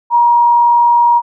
sine tone with frequency modulation, 950 Hz, A#5, 33 cents sharp, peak -6 dBFS, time 0.1-1.22 s, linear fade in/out 50 ms, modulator 38.5 Hz, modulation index 0.23, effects none

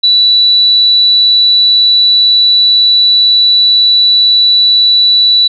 sine tone, 3951 Hz, B7, in tune, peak -4 dBFS, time 0.03-5.48 s, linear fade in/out 10 ms, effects none

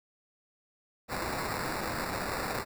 white noise with sample-and-hold, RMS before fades -34 dBFS, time 1.08-2.65 s, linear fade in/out 50 ms, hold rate 3150 Hz, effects none

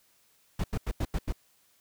brown noise bursts, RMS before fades -29 dBFS, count 6, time 0.59-1.325 s, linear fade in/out 5 ms, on 50 ms, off 87 ms, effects white hiss -66 dBFS RMS until 1.8 s

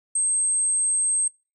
sine tone, 8372 Hz, C9, in tune, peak -20 dBFS, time 0.15-1.28 s, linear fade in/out 5 ms, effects noise-tail reverb RT60 0.3 s tail -24 dB re dry

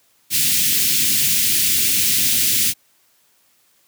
white band-stop noise, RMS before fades -17 dBFS, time 0.3-2.74 s, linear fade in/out 50 ms, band 300 to 2200 Hz, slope 24 dB/octave, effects white hiss -59 dBFS RMS until 3.87 s + high-pass 80 Hz 12 dB/octave

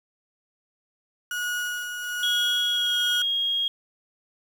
35% pulse tone with tremolo, 1453 Hz, F#6, 32 cents flat, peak -24 dBFS, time 1.31-3.22 s, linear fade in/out 2 ms, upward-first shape sine, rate 1.2 Hz, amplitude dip 45%
sine tone with pitch glide, 3322 to 3267 Hz, G#7 to G#7, 0 to -29 cents, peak -22 dBFS, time 2.23-3.68 s, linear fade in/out 2 ms, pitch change -29 cents, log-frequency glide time 2.71-2.97 s
effects 8-bit

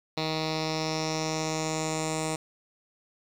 10% pulse tone with low-pass filter sweep, 157.7 Hz, D#3, 24 cents sharp, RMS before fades -30 dBFS, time 0.17-2.36 s, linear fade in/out 5 ms, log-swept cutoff 4300 to 8200 Hz, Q 4.2, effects 9-bit

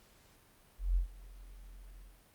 sine tone with ADSR envelope, 43.95 Hz, F1, 12 cents sharp, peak -25 dBFS, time 0.78-2.24 s, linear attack 180 ms, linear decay 110 ms, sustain -23 dB, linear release 250 ms, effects pink hiss -64 dBFS RMS until 2.34 s + Opus 48 kbps

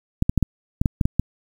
clicks, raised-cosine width 5 ms, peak -5 dBFS, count 9, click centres 0.224 / 0.295 / 0.377 / 0.427 / 0.815 / 0.858 / 1.012 / 1.055 / 1.196 s, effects 7-bit

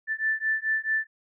sine beating tone pair, 1760 / 1764.6 Hz, A6 / A6, 0 / +5 cents, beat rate 4.6 Hz, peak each -27 dBFS, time 0.07-1.07 s, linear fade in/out 50 ms, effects none

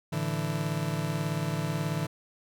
40% pulse chord, A suspended fourth, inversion none, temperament just, 110 / 146.67 / 165 Hz, A2 / D3 / E3, 0 / -2 / +2 cents, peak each -36 / -31 / -31 dBFS, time 0.12-2.07 s, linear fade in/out 10 ms, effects none

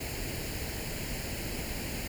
pink noise with comb filter, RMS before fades -36 dBFS, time 0-2.08 s, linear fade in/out 10 ms, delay 0.42 ms, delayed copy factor +0.65, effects none

